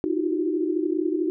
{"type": "tone cluster", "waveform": "sine", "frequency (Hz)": [310.5, 342, 355.6, 386], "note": ["D#4", "F4", "F4", "G4"], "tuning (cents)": [-3, -36, 31, -27], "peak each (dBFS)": [-25, -29, -27, -30], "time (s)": [0.04, 1.3], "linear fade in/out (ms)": 0, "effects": []}